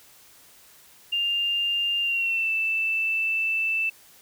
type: tone with pitch glide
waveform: sine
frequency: 2800 to 2650 Hz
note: F7 to E7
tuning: +4 to +9 cents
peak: -22 dBFS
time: 1.12-3.9 s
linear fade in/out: 10 ms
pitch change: -95 cents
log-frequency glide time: 2.01-2.51 s
effects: white hiss -53 dBFS RMS until 4.21 s